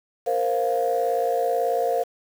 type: chord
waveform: sine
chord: Bb suspended second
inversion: none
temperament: just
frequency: 466.2 / 524.4 / 699.2 Hz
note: Bb4 / C5 / F5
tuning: 0 / +4 / +2 cents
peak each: -24 / -24 / -23 dBFS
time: 0.26-2.04 s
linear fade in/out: 20 ms
effects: tanh soft clip ceiling -13 dBFS + 7-bit